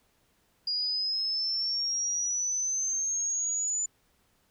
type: exponential sweep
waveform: sine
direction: up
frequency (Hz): 4845 to 7040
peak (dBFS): -27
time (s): 0.67-3.86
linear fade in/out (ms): 5
effects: pink hiss -69 dBFS RMS until 4.5 s